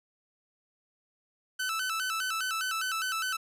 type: tone with vibrato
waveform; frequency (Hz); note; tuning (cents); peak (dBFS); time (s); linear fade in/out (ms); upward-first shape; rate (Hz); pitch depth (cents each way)
sawtooth; 1412; F6; +19; -26; 1.59-3.37; 10; square; 4.9; 120
effects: resampled to 32000 Hz + 10-bit